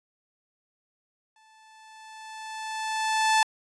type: tone with exponential growth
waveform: sawtooth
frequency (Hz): 876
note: A5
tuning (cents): -8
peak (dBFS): -14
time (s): 1.36-3.43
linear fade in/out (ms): 2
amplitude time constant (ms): 450
effects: resampled to 22050 Hz